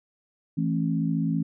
sine chord, A major, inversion second, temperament equal with one note detuned, 164.81 / 220 / 271.5 Hz, E3 / A3 / C#4, 0 / 0 / -36 cents, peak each -25 / -29 / -28 dBFS, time 0.57-1.43 s, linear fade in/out 10 ms, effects none

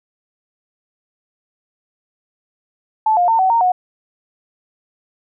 sine tone with pitch steps, 872 / 709 / 905 / 755 / 924 / 730 Hz, A5 / F5 / A5 / F#5 / A#5 / F#5, -16 / +26 / +48 / +35 / -16 / -24 cents, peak -11 dBFS, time 3.06-3.72 s, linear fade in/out 5 ms, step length 110 ms, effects none

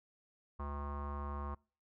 square tone with low-pass filter, 71.8 Hz, D2, 39 cents flat, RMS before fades -41 dBFS, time 0.59-1.55 s, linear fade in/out 10 ms, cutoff 1100 Hz, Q 7, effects noise-tail reverb RT60 0.4 s tail -26 dB re dry

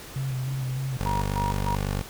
sine tone with vibrato, 131.3 Hz, C3, 6 cents sharp, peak -26 dBFS, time 0.16-0.97 s, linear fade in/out 0 ms, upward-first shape square, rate 3.3 Hz, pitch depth 31 cents each way
15% pulse tone, 49 Hz, G1, in tune, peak -19 dBFS, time 0.99-2.02 s, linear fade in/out 10 ms
sine tone with tremolo, 951 Hz, A#5, 34 cents sharp, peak -26 dBFS, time 1.06-1.75 s, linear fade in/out 0 ms, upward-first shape square, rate 3.3 Hz, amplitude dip 80%
effects pink hiss -42 dBFS RMS until 2.09 s

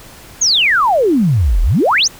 sine exponential two-way sweep, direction down then up, 6890 to 36.71 to 6890 Hz, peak -9 dBFS, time 0.41-2.08 s, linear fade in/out 10 ms, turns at 1.62 s, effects pink hiss -38 dBFS RMS until 2.19 s

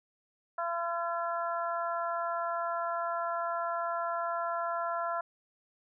harmonic tone, 339.7 Hz, F4, 48 cents flat, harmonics 2 / 3 / 4 / 5, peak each -34 / -36 / -35 / -45 dBFS, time 0.58-5.21 s, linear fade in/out 5 ms, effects none

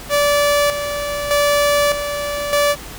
sawtooth tone with tremolo, 580 Hz, D5, 22 cents flat, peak -9 dBFS, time 0.09-2.76 s, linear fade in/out 50 ms, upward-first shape square, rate 0.82 Hz, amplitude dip 60%, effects added 50 Hz sine -40 dBFS peak until 2.98 s + pink hiss -34 dBFS RMS until 2.98 s

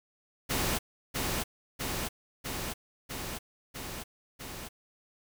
pink noise with echo, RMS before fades -30 dBFS, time 0.49-0.79 s, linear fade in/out 20 ms, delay 650 ms, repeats 6, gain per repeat -2 dB, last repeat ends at 4.69 s, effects none

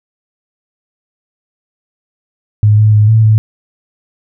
sine tone with pitch steps, 105.5 / 107.4 / 105.8 / 111.1 / 108.8 Hz, G#2 / A2 / G#2 / A2 / A2, +28 / -41 / +33 / +17 / -19 cents, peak -4 dBFS, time 2.63-3.38 s, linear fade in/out 0 ms, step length 150 ms, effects none

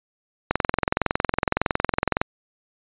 click train, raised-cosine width 0.5 ms, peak -4 dBFS, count 38, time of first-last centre 0.51-2.215 s, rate 21.7 Hz, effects resampled to 8000 Hz

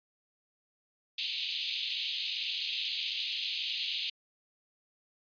white band-pass noise, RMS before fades -35 dBFS, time 1.18-4.1 s, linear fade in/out 5 ms, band 2600 to 4300 Hz, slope 48 dB/octave, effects resampled to 11025 Hz

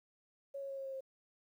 sine tone with pitch steps, 554.4 / 549.9 / 545.5 / 541.1 / 536.8 / 532.4 Hz, C#5 / C#5 / C#5 / C#5 / C5 / C5, 0 / -14 / -28 / -42 / +44 / +30 cents, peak -40 dBFS, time 0.54-1.008 s, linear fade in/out 10 ms, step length 78 ms, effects 12-bit

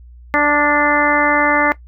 harmonic tone with a mistuned harmonic, 293.7 Hz, D4, in tune, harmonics 1 / 2 / 3 / 4 / 5 / 6 / 7, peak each -19 / -19 / -19 / -19 / -22 / -19 / -18 dBFS, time 0.34-1.72 s, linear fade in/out 0 ms, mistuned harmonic 5, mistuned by -21 cents, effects noise-tail reverb RT60 0.1 s tail -17 dB re dry + added 60 Hz sine -37 dBFS peak until 1.87 s

